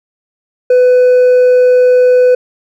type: tone with hard clipping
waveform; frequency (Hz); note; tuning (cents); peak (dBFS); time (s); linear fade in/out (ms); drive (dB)
sine; 500; B4; +21; -5; 0.7-2.35; 5; 2
effects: none